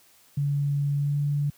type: tone with pitch glide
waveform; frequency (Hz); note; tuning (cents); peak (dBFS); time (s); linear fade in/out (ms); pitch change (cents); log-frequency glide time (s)
sine; 142.8 to 144.63; D3 to D3; -48 to -26; -22; 0.37-1.5; 5; +22; 0.96-1.17
effects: white hiss -58 dBFS RMS until 1.57 s + high-pass 60 Hz 12 dB/octave